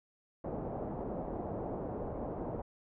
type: low-pass noise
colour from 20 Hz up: white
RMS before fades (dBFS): -39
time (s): 0.44-2.62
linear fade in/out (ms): 5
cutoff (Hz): 700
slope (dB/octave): 24
effects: none